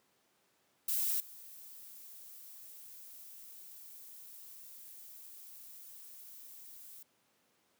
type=noise with level steps; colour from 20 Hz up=violet; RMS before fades=-33 / -52 dBFS; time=0.88-7.03 s; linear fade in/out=5 ms; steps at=1.2 s; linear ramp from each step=2 ms; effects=pink hiss -73 dBFS RMS until 7.79 s + high-pass 200 Hz 12 dB/octave